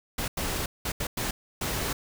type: noise bursts at uneven times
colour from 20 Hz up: pink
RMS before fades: -30 dBFS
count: 6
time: 0.18-0.28 / 0.37-0.66 / 0.85-0.92 / 1-1.07 / 1.17-1.31 / 1.61-1.93 s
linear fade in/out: 5 ms
effects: none